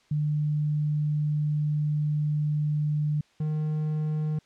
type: tone pair in turn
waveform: sine / triangle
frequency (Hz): 150 / 153.68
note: D3 / D#3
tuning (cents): +37 / -21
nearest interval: unison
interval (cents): 42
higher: second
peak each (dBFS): -23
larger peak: neither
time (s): 0.11-3.21 / 3.4-4.39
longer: first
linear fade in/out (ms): 5
effects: white hiss -63 dBFS RMS until 4.45 s + low-pass 5000 Hz 12 dB/octave